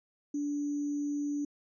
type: tone with sample-and-hold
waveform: sine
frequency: 290.3 Hz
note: D4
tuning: 20 cents flat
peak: -30 dBFS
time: 0.34-1.45 s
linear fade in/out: 5 ms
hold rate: 6300 Hz
effects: resampled to 24000 Hz

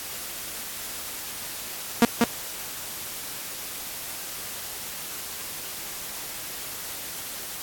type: tone with echo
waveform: sawtooth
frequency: 234.7 Hz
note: A#3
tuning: 12 cents sharp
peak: -9 dBFS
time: 2.02-2.05 s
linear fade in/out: 2 ms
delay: 190 ms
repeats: 1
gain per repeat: -3 dB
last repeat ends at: 2.24 s
effects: white hiss -35 dBFS RMS until 7.62 s + AAC 64 kbps

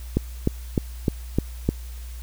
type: click train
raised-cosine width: 3 ms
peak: -6 dBFS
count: 6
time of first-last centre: 0.17-1.69 s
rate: 3.29 Hz
effects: added 60 Hz sine -33 dBFS peak until 2.22 s + white hiss -48 dBFS RMS until 2.22 s

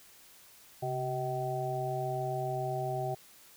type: harmonic tone with a mistuned harmonic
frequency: 127.3 Hz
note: C3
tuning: 47 cents flat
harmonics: 1 / 3 / 5 / 6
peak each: -36 / -38 / -37 / -36 dBFS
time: 0.82-3.15 s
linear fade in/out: 10 ms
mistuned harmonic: 1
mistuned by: +84 cents
effects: white hiss -57 dBFS RMS until 3.56 s

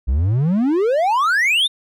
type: exponential sweep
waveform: triangle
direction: up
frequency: 58.27 to 3757 Hz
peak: -12 dBFS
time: 0.07-1.68 s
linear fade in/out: 20 ms
effects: none

